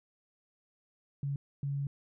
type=tone bursts at uneven times; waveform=sine; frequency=140.4 Hz; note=C#3; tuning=22 cents sharp; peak=-31 dBFS; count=2; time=1.23-1.36 / 1.63-1.87 s; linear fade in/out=2 ms; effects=none